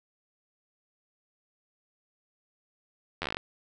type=slowing click train; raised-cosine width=0.3 ms; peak=-15 dBFS; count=10; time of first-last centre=3.22-3.369 s; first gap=11 ms; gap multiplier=1.1; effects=none